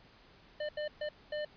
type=tone bursts at uneven times; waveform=square; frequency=600 Hz; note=D5; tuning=37 cents sharp; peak=-35 dBFS; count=4; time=0.6-0.69 / 0.77-0.88 / 1.01-1.09 / 1.32-1.45 s; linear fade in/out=5 ms; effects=pink hiss -60 dBFS RMS until 1.56 s + resampled to 11025 Hz